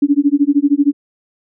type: tone with tremolo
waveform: sine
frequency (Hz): 286.2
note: D4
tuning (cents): -45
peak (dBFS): -6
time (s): 0.02-0.93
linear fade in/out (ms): 5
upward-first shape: sine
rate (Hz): 13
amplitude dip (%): 100
effects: none